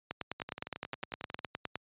two click trains, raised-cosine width 0.3 ms, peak -19 / -24 dBFS, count 17 / 12, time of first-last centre 0.11-1.756 / 0.4-1.391 s, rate 9.72 / 11.1 Hz, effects high-pass 80 Hz 12 dB/octave + resampled to 8000 Hz

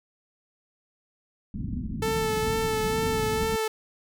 white low-pass noise, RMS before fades -32 dBFS, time 1.54-3.56 s, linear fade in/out 2 ms, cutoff 260 Hz, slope 48 dB/octave
sawtooth tone with vibrato, 440 Hz, A4, in tune, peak -21 dBFS, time 2.02-3.68 s, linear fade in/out 5 ms, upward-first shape sine, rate 2.2 Hz, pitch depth 19 cents each way
effects none

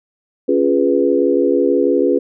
sine chord, C# dominant seventh, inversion none, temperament equal, 277.2 / 349.2 / 415.3 / 493.9 Hz, C#4 / E#4 / G#4 / B4, 0 / 0 / 0 / 0 cents, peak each -17 dBFS, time 0.48-2.19 s, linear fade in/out 10 ms, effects none

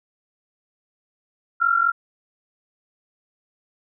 sine tone pair together, 1352.4 / 1396.9 Hz, E6 / F6, +44 / 0 cents, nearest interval minor second, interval 56 cents, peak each -19 dBFS, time 1.6-1.92 s, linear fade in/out 20 ms, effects none

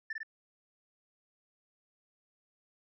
sine tone with echo, 1773 Hz, A6, 13 cents sharp, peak -32 dBFS, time 0.1-0.13 s, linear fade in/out 5 ms, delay 51 ms, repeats 2, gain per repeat -2 dB, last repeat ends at 0.232 s, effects tanh soft clip ceiling -33 dBFS

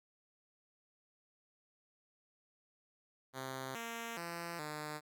5% pulse tone with pitch steps, 131.9 / 231.1 / 170.3 / 151.3 Hz, C3 / A#3 / F3 / D#3, +14 / -15 / -43 / -48 cents, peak -30 dBFS, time 3.33-5.01 s, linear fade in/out 50 ms, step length 420 ms, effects none

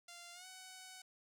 5% pulse tone with pitch glide, 694 to 748.1 Hz, F5 to F#5, -11 to +19 cents, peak -40 dBFS, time 0.08-1.02 s, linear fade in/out 5 ms, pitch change +130 cents, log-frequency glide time 0.33-0.46 s, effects none

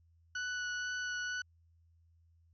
40% pulse tone with vibrato, 1480 Hz, F#6, in tune, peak -35 dBFS, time 0.35-1.42 s, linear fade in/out 5 ms, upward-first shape sine, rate 2.1 Hz, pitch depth 9 cents each way, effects added 83 Hz sine -64 dBFS peak until 2.53 s + resampled to 16000 Hz

